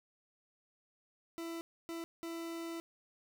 40% pulse tone bursts at uneven times, 332.9 Hz, E4, 17 cents sharp, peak -39 dBFS, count 3, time 1.38-1.61 / 1.89-2.04 / 2.23-2.8 s, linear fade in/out 0 ms, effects none

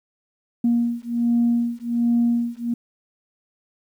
sine beating tone pair, 235.7 / 237 Hz, A#3 / A#3, +19 / +29 cents, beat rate 1.3 Hz, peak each -20 dBFS, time 0.64-2.74 s, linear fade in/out 5 ms, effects tanh soft clip ceiling -11 dBFS + 9-bit

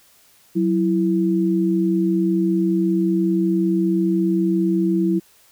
sine tone pair together, 185.9 / 331.2 Hz, F#3 / E4, +8 / +8 cents, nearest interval minor seventh, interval 1000 cents, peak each -19 / -18 dBFS, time 0.55-5.2 s, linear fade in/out 20 ms, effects white hiss -54 dBFS RMS until 5.51 s

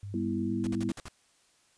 sine tone with pitch glide, 100.2 to 108.01 Hz, G2 to A2, +38 to -32 cents, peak -37 dBFS, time 0.03-0.9 s, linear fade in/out 0 ms, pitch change +130 cents, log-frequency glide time 0.45-0.52 s
sine chord, E minor, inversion first, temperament equal with one note detuned, 199.54 / 246.9 / 329.6 Hz, G3 / B3 / E4, +31 / 0 / 0 cents, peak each -33 dBFS, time 0.14-0.92 s, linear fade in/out 2 ms
pink noise bursts, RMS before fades -42 dBFS, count 6, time 0.64-1.083 s, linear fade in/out 0 ms, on 28 ms, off 55 ms
effects white hiss -66 dBFS RMS until 1.77 s + resampled to 22050 Hz

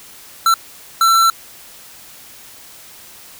square tone bursts at uneven times, 1343 Hz, E6, 32 cents sharp, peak -10 dBFS, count 2, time 0.46-0.54 / 1.01-1.3 s, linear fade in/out 2 ms, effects white hiss -40 dBFS RMS until 3.39 s

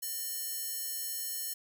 square tone with high-pass filter, 603 Hz, D5, 46 cents sharp, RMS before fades -37 dBFS, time 0.02-1.54 s, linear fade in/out 10 ms, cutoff 8600 Hz, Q 0.65, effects none

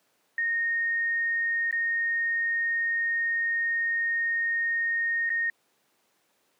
sine tone with dropouts, 1851 Hz, A#6, 13 cents flat, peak -24 dBFS, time 0.38-5.5 s, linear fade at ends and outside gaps 2 ms, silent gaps 1.711-1.726 / 5.294-5.301 s, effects pink hiss -69 dBFS RMS until 6.59 s + high-pass 300 Hz 12 dB/octave

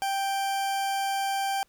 40% pulse tone, 785 Hz, G5, 2 cents sharp, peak -25 dBFS, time 0.02-1.63 s, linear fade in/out 0 ms, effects pink hiss -67 dBFS RMS until 1.68 s

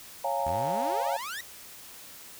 sine chord, Bb minor seventh, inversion first, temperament equal with one note detuned, 554.4 / 698.5 / 830.6 / 921.6 Hz, Db5 / F5 / Ab5 / Bb5, 0 / 0 / 0 / -20 cents, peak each -32 dBFS, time 0.24-1.17 s, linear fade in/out 5 ms
sawtooth exponential sweep, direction up, 73.42 to 1975.5 Hz, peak -31 dBFS, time 0.46-1.41 s, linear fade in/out 5 ms
effects white hiss -47 dBFS RMS until 2.39 s

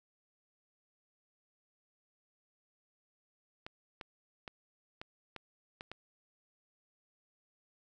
clicks, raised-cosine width 0.3 ms, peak -27 dBFS, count 7, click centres 3.665 / 4.012 / 4.478 / 5.015 / 5.363 / 5.809 / 5.916 s, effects none

